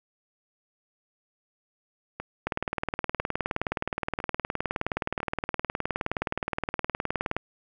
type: two click trains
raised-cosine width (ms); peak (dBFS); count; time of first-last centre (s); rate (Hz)
0.5; -12 / -18; 95 / 4; 2.47-7.366 / 2.2-5.203; 19.2 / 0.999
effects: none